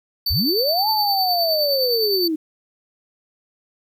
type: tone with tremolo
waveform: square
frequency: 4550 Hz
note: C#8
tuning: 44 cents sharp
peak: -18 dBFS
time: 0.26-2.28 s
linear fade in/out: 5 ms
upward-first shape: triangle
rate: 9.7 Hz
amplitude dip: 45%
type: linear two-way sweep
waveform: sine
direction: up then down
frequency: 46.25 to 887 to 302.3 Hz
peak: -19 dBFS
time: 0.3-2.36 s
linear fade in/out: 10 ms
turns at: 0.89 s
effects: 9-bit